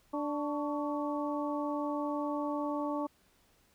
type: harmonic tone with a mistuned harmonic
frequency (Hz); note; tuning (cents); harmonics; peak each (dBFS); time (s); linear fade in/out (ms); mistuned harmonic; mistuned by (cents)
293.7; D4; 0; 1 / 2 / 3 / 4; -34 / -37 / -39 / -40; 0.13-3.07; 10; 4; -77
effects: pink hiss -68 dBFS RMS until 3.74 s